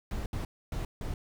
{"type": "noise bursts at uneven times", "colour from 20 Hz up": "brown", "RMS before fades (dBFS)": -34, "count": 4, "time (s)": [[0.11, 0.26], [0.33, 0.45], [0.72, 0.85], [1.01, 1.14]], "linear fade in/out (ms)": 2, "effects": []}